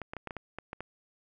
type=clicks; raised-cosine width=0.5 ms; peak=-23 dBFS; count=9; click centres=0.017 / 0.135 / 0.167 / 0.273 / 0.308 / 0.367 / 0.586 / 0.731 / 0.806 s; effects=none